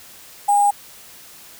sine tone with sample-and-hold, 815 Hz, G#5, 33 cents flat, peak -12 dBFS, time 0.48-0.71 s, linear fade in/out 10 ms, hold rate 8820 Hz, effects white hiss -43 dBFS RMS until 1.59 s

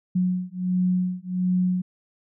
sine beating tone pair, 181.5 / 182.9 Hz, F#3 / F#3, -33 / -20 cents, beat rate 1.4 Hz, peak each -24 dBFS, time 0.15-1.82 s, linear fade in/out 10 ms, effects none

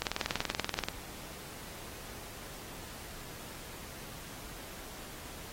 click train, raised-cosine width 0.2 ms, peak -13 dBFS, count 19, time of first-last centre 0.02-0.885 s, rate 20.8 Hz, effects pink hiss -47 dBFS RMS until 5.52 s + AAC 48 kbps

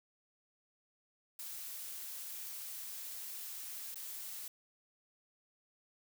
blue noise with dropouts, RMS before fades -45 dBFS, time 1.39-4.48 s, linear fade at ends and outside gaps 2 ms, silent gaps 3.944-3.957 s, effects none

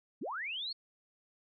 sine linear sweep, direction up, 155.56 to 4435 Hz, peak -36 dBFS, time 0.21-0.73 s, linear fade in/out 10 ms, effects none

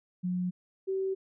sine tone pair in turn, 180.5 / 383.3 Hz, F#3 / G4, -43 / -39 cents, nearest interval octave + minor second, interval 1304 cents, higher second, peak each -28 dBFS, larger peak neither, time 0.23-0.51 / 0.87-1.15 s, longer neither, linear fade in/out 20 ms, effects none

